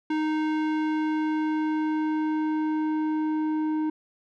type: tone with low-pass filter sweep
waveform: square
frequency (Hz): 310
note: D#4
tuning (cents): -6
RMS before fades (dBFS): -26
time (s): 0.1-3.9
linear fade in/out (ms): 5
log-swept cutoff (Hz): 2600 to 840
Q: 0.72
effects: none